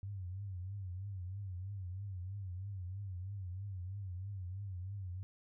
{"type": "tone with vibrato", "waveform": "sine", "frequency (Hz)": 95, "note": "F#2", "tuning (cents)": 46, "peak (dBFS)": -40, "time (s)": [0.03, 5.23], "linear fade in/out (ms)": 0, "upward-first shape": "triangle", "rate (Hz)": 3.1, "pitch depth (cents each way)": 140, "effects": []}